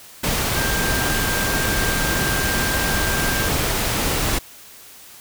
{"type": "tone in noise", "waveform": "sine", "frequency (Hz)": 1586, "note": "G6", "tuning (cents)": 20, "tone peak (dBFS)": -25, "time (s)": [0.56, 3.49], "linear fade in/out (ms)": 10, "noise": "pink", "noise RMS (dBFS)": -21, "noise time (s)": [0.23, 4.39], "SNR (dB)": -7, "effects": ["white hiss -43 dBFS RMS until 5.2 s"]}